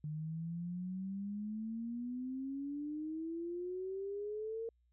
sine exponential sweep, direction up, 149.9 to 460.2 Hz, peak -38 dBFS, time 0.04-4.69 s, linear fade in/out 2 ms, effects added 60 Hz sine -70 dBFS peak until 4.92 s

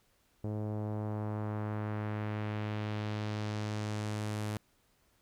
sawtooth tone with low-pass filter sweep, 106 Hz, G#2, 36 cents sharp, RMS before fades -36 dBFS, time 0.44-4.57 s, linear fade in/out 0 ms, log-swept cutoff 540 to 12000 Hz, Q 1.1, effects pink hiss -71 dBFS RMS until 5.21 s

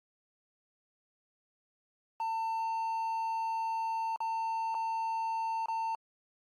triangle tone with dropouts, 900 Hz, A5, 39 cents sharp, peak -29 dBFS, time 2.2-5.95 s, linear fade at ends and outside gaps 1 ms, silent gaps 4.161-4.204 / 4.744-4.749 / 5.659-5.684 s, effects Opus 32 kbps

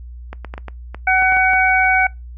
clicks, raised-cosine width 0.5 ms, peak -15 dBFS, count 10, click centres 0.33 / 0.447 / 0.539 / 0.579 / 0.683 / 0.946 / 1.223 / 1.323 / 1.369 / 1.534 s
harmonic tone, 751 Hz, F#5, 26 cents sharp, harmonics 1 / 2 / 3, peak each -16 / -16 / -16 dBFS, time 1.07-2.07 s, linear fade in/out 5 ms
effects noise-tail reverb RT60 0.2 s tail -24 dB re dry + added 60 Hz sine -31 dBFS peak until 2.37 s

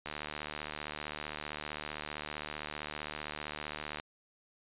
click train, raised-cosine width 0.3 ms, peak -22 dBFS, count 298, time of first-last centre 0.06-3.999 s, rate 75.4 Hz, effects resampled to 8000 Hz

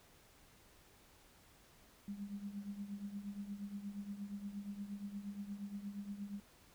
sine tone with tremolo, 201.9 Hz, G#3, 49 cents flat, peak -39 dBFS, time 2.08-6.4 s, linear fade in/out 0 ms, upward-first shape triangle, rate 8.5 Hz, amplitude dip 80%, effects pink hiss -65 dBFS RMS until 6.74 s

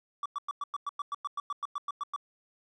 triangle tone bursts, 1151 Hz, D6, 35 cents flat, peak -29 dBFS, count 16, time 0.23-2.162 s, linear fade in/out 2 ms, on 27 ms, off 100 ms, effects resampled to 22050 Hz

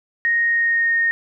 sine tone with pitch glide, 1864.7 to 1847.5 Hz, A#6 to A#6, 0 to -16 cents, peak -15 dBFS, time 0.25-1.11 s, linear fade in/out 0 ms, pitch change -16 cents, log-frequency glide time 0.48-0.96 s, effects none

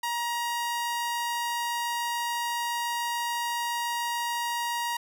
sawtooth tone, 947 Hz, A#5, 27 cents sharp, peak -24 dBFS, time 0.03-4.97 s, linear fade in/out 5 ms, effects none

